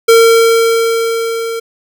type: tone with level ramp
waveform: square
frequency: 457.2 Hz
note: A#4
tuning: 34 cents flat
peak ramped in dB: -3 to -18 dBFS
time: 0.08-1.6 s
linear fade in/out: 10 ms
effects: none